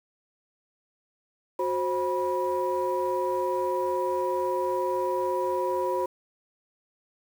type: tone cluster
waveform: sine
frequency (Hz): 366.7 / 529 / 975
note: F#4 / C5 / B5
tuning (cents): -15 / +19 / -23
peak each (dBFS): -28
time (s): 1.59-6.06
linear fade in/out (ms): 5
effects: tanh soft clip ceiling -17 dBFS + 8-bit